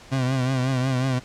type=tone with vibrato; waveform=30% pulse; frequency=129.8 Hz; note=C3; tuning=13 cents flat; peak=-18 dBFS; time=0.11-1.2 s; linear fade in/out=20 ms; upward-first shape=triangle; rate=5.5 Hz; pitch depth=77 cents each way; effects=pink hiss -46 dBFS RMS until 1.24 s + low-pass 7000 Hz 12 dB/octave